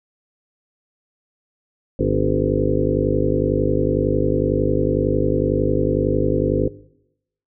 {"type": "harmonic tone with a mistuned harmonic", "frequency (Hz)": 51, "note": "G#1", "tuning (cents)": -31, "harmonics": [1, 2, 3, 5, 6, 7, 8, 9, 10], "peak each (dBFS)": [-25, -25, -25, -25, -25, -25, -25, -25, -25], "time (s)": [1.99, 6.68], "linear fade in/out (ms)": 5, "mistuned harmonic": 6, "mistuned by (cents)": -52, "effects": ["noise-tail reverb RT60 0.8 s tail -19 dB re dry"]}